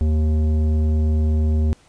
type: tone with tanh clipping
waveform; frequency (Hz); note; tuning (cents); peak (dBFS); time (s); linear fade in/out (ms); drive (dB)
triangle; 77.4; D#2; -9; -17; 0.01-1.73; 0; 16
effects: pink hiss -54 dBFS RMS until 1.88 s + resampled to 22050 Hz